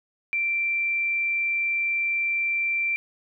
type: tone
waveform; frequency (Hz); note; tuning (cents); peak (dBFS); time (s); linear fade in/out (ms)
sine; 2352; D7; +2; -22; 0.33-2.96; 0
effects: none